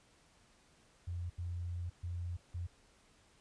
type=tone bursts at uneven times; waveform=sine; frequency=87.3 Hz; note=F2; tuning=in tune; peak=-37 dBFS; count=4; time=1.07-1.3 / 1.38-1.9 / 2.03-2.37 / 2.54-2.67 s; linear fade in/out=10 ms; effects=pink hiss -67 dBFS RMS until 3.4 s + resampled to 22050 Hz